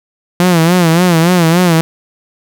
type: tone with vibrato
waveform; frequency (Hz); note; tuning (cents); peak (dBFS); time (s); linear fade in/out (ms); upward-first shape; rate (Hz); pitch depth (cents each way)
sawtooth; 171.6; F3; -30; -3; 0.4-1.81; 0; sine; 3.5; 110
effects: none